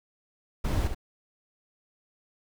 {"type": "noise with echo", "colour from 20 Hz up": "brown", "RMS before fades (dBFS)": -26, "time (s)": [0.64, 0.88], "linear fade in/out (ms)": 10, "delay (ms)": 68, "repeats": 1, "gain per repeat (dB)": -6, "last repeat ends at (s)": 0.948, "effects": []}